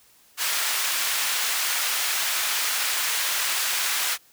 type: high-pass noise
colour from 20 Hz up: pink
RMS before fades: -25 dBFS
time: 0.37-4.18 s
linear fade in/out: 50 ms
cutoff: 1500 Hz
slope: 12 dB/octave
effects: white hiss -57 dBFS RMS until 4.32 s